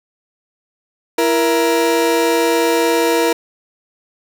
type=tone pair together; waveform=30% pulse; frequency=333.3 / 471.4 Hz; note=E4 / A#4; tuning=+19 / +19 cents; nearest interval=tritone; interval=600 cents; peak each=-14 / -12 dBFS; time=1.18-3.33 s; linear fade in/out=5 ms; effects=none